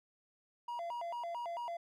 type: tone with vibrato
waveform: triangle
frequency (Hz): 808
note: G#5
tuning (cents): -48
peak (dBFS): -36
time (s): 0.68-1.77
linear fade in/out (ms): 5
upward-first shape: square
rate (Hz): 4.5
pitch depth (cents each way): 290
effects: none